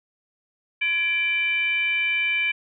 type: tone with frequency modulation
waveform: sine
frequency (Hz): 2349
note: D7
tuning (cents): 0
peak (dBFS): -20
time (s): 0.81-2.52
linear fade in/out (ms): 10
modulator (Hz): 664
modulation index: 0.58
effects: none